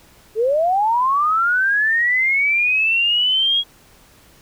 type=linear sweep; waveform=sine; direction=up; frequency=417.3 to 3322 Hz; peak=-14 dBFS; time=0.35-3.64 s; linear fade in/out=50 ms; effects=pink hiss -50 dBFS RMS until 4.41 s